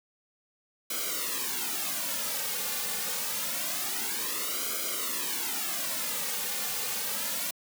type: noise with flanger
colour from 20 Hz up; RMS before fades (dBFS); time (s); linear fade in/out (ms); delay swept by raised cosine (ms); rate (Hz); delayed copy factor
white; -32; 0.9-7.51; 5; 1.1 to 3.1; 0.26; -0.95
effects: high-pass 200 Hz 12 dB/octave